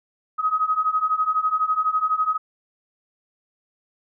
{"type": "beating tone pair", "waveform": "sine", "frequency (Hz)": [1257, 1269], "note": ["D#6", "D#6"], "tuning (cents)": [17, 34], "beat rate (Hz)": 12, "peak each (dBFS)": [-23, -21], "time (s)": [0.38, 2.38], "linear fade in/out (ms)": 20, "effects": []}